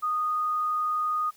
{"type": "tone", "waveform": "sine", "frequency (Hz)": 1236, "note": "D#6", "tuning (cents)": -12, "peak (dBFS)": -24, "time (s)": [0.02, 1.31], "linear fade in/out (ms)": 20, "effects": ["white hiss -58 dBFS RMS until 1.36 s"]}